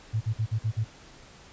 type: tone bursts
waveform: sine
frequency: 109.9 Hz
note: A2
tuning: 2 cents flat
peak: -23 dBFS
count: 6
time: 0.13-0.846 s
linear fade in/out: 20 ms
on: 81 ms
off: 46 ms
effects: pink hiss -51 dBFS RMS until 1.52 s + resampled to 16000 Hz